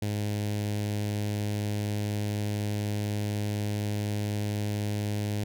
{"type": "tone with notch filter", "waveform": "sawtooth", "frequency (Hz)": 104.1, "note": "G#2", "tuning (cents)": 5, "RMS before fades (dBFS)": -30, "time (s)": [0.02, 5.44], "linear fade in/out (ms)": 5, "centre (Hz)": 1200, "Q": 0.92, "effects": []}